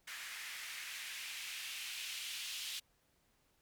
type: noise with band-pass filter sweep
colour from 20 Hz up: blue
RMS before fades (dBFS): -45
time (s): 0.07-2.8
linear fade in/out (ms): 10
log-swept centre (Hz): 1800 to 3200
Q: 2
effects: pink hiss -75 dBFS RMS until 3.61 s